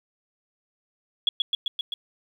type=tone with echo; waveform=sine; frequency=3359 Hz; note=G#7; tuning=19 cents sharp; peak=-17 dBFS; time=1.27-1.29 s; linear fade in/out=2 ms; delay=130 ms; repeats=5; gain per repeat=-2 dB; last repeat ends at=1.94 s; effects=9-bit